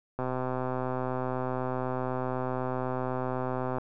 click train, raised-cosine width 1 ms, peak -18 dBFS, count 461, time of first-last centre 0.19-3.784 s, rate 128 Hz, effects none

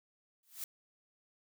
blue noise with exponential growth, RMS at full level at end -37 dBFS, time 0.43-0.64 s, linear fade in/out 2 ms, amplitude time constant 44 ms, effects none

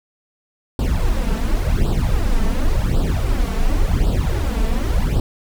brown noise with flanger, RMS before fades -17 dBFS, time 0.79-5.2 s, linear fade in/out 2 ms, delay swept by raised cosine 0.23 to 4.53 ms, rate 0.91 Hz, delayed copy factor +0.85, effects none

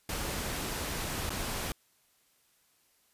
pink noise with dropouts, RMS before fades -35 dBFS, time 0.09-1.72 s, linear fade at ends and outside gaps 2 ms, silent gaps 1.295-1.303 s, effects white hiss -69 dBFS RMS until 3.13 s + resampled to 32000 Hz

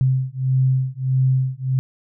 sine beating tone pair, 130 / 131.6 Hz, C3 / C3, -11 / +10 cents, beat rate 1.6 Hz, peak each -19 dBFS, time 0.01-1.79 s, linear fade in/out 0 ms, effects none

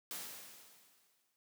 white noise with exponential decay, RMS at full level -42 dBFS, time 0.11-1.36 s, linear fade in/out 0 ms, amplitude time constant 270 ms, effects high-pass 150 Hz 12 dB/octave

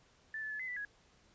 sine tone with pitch steps, 1760 / 1736 / 1720 / 2038 / 1975 / 1668 Hz, A6 / A6 / A6 / C7 / B6 / G#6, 0 / -24 / -40 / -46 / 0 / +7 cents, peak -38 dBFS, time 0.34-0.85 s, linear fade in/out 2 ms, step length 85 ms, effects pink hiss -67 dBFS RMS until 1.34 s + resampled to 16000 Hz

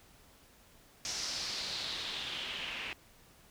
white noise with low-pass filter sweep, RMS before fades -39 dBFS, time 1.05-2.93 s, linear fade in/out 0 ms, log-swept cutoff 5700 to 2600 Hz, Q 3.6, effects pink hiss -61 dBFS RMS until 3.5 s

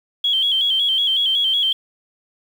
sine tone with vibrato, 3231 Hz, G#7, 48 cents flat, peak -15 dBFS, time 0.24-1.73 s, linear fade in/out 5 ms, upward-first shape square, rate 5.4 Hz, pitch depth 55 cents each way, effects 7-bit

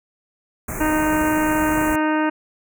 pink band-stop noise, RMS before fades -28 dBFS, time 0.68-1.96 s, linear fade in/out 5 ms, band 2400 to 6300 Hz, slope 96 dB/octave
harmonic tone, 308.7 Hz, D#4, 14 cents flat, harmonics 1 / 2 / 3 / 4 / 5 / 6 / 7 / 8 / 9, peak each -19 / -26 / -24 / -30 / -27 / -32 / -39 / -37 / -38 dBFS, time 0.8-2.3 s, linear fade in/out 10 ms
effects none

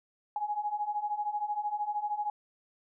sine beating tone pair, 826 / 839 Hz, G#5 / G#5, -10 / +17 cents, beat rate 13 Hz, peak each -35 / -32 dBFS, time 0.36-2.3 s, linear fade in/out 2 ms, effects none

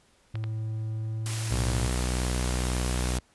triangle tone with pitch glide, 109.9 to 111.11 Hz, A2 to A2, -2 to +17 cents, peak -27 dBFS, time 0.34-1.88 s, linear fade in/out 5 ms, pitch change +19 cents, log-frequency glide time 0.95-1.4 s
clicks, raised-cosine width 0.3 ms, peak -23 dBFS, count 3, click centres 0.355 / 0.44 / 1.334 s
white noise, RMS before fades -35 dBFS, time 1.26-3.18 s, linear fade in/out 0 ms
sawtooth tone, 62 Hz, B1, 7 cents sharp, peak -22 dBFS, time 1.5-3.2 s, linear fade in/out 20 ms
effects pink hiss -63 dBFS RMS until 3.34 s + resampled to 24000 Hz

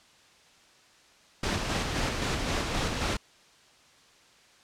pink noise with tremolo, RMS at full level -28 dBFS, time 1.43-3.17 s, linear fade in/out 5 ms, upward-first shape square, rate 3.8 Hz, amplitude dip 30%, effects white hiss -58 dBFS RMS until 4.63 s + low-pass 6000 Hz 12 dB/octave

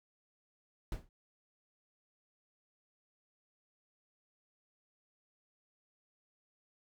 brown noise with exponential decay, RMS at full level -33 dBFS, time 0.92-1.09 s, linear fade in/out 1 ms, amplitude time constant 36 ms, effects none

